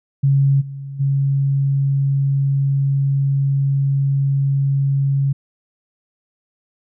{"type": "tone with level steps", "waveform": "sine", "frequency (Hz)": 138.1, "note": "C#3", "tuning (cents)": -6, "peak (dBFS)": [-11, -27, -14], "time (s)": [0.23, 5.33], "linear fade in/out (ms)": 10, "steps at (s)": [0.6, 0.99], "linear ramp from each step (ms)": 20, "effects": []}